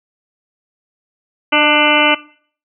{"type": "harmonic tone with a mistuned harmonic", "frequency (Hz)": 297.2, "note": "D4", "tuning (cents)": 21, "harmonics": [1, 2, 3, 4, 5, 7, 8, 9, 10], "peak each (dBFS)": [-18, -18, -18, -18, -18, -18, -18, -18, -18], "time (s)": [1.52, 2.15], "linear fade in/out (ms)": 10, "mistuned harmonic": 2, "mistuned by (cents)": 26, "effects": ["noise-tail reverb RT60 0.5 s tail -20 dB re dry"]}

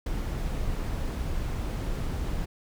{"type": "noise with ADSR envelope", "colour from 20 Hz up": "brown", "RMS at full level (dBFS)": -26, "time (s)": [0.06, 2.46], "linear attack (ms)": 7, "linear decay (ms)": 8, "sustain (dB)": -4, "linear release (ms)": 17, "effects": []}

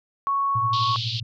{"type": "tone", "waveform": "sine", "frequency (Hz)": 1108.7, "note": "C#6", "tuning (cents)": 0, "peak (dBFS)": -20, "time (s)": [0.27, 0.96], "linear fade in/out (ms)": 0}
{"type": "tone with tremolo", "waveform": "sine", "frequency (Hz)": 115.3, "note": "A#2", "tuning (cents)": -19, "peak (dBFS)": -23, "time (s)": [0.55, 1.23], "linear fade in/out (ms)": 5, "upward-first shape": "triangle", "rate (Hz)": 12, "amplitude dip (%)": 95}
{"type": "band-pass noise", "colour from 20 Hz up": "pink", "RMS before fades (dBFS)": -30, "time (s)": [0.73, 1.2], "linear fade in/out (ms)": 2, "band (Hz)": [3100, 4600], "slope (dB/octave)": 48}
{"effects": []}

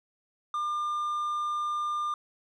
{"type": "tone", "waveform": "triangle", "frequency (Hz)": 1200, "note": "D6", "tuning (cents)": 37, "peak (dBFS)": -26, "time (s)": [0.54, 2.14], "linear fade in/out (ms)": 2, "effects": ["resampled to 24000 Hz"]}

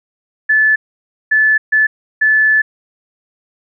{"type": "tone bursts at uneven times", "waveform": "sine", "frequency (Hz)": 1737, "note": "A6", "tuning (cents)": -23, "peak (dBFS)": -8, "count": 4, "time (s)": [[0.49, 0.76], [1.31, 1.58], [1.72, 1.87], [2.21, 2.62]], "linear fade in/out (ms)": 10, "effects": []}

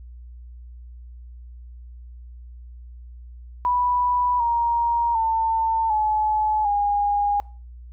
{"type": "tone with pitch steps", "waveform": "sine", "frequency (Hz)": [984, 939.6, 897.1, 856.6, 817.9], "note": ["B5", "A#5", "A5", "A5", "G#5"], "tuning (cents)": [-7, 13, 33, -47, -27], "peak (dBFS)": -18, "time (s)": [3.65, 7.4], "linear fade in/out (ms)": 0, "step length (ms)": 750, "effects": ["noise-tail reverb RT60 0.4 s tail -23 dB re dry", "added 60 Hz sine -38 dBFS peak until 7.92 s"]}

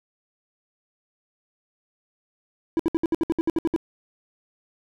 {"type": "tone bursts", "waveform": "triangle", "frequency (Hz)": 328.9, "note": "E4", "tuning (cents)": -4, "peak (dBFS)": -16, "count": 12, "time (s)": [2.77, 3.762], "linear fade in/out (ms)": 0, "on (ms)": 24, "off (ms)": 64, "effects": []}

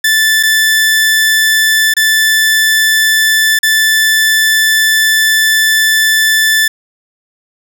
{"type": "tone with dropouts", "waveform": "sawtooth", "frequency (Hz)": 1756, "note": "A6", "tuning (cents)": -4, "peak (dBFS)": -4, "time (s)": [0.04, 6.68], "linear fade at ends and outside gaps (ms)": 5, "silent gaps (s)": [[0.429, 0.433], [1.939, 1.966], [3.59, 3.63]], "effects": []}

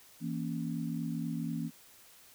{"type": "chord", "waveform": "sine", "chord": "A# diminished", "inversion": "second", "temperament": "equal", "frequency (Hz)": [164.81, 233.1, 277.2], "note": ["E3", "A#3", "C#4"], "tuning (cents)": [0, 0, 0], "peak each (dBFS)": [-36, -37, -39], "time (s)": [0.2, 1.71], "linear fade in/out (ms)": 50, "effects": ["white hiss -58 dBFS RMS until 2.34 s"]}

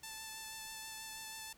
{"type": "tone with vibrato", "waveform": "5% pulse", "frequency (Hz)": 880, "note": "A5", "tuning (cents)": 0, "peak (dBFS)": -33, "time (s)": [0.03, 1.53], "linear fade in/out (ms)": 5, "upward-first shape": "sine", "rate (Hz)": 6.2, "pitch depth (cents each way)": 13, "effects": ["pink hiss -65 dBFS RMS until 1.57 s"]}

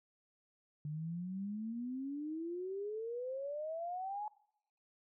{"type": "exponential sweep", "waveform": "sine", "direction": "up", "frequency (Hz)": [146.83, 857], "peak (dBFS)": -38, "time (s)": [0.85, 4.28], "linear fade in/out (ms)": 2, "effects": ["noise-tail reverb RT60 0.8 s tail -23 dB re dry"]}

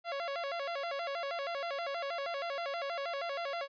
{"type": "tone with vibrato", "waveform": "sawtooth", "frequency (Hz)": 617, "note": "D#5", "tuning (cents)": -15, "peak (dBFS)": -31, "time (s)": [0.04, 3.68], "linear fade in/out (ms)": 50, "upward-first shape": "square", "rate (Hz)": 6.3, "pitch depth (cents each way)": 180, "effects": ["resampled to 11025 Hz"]}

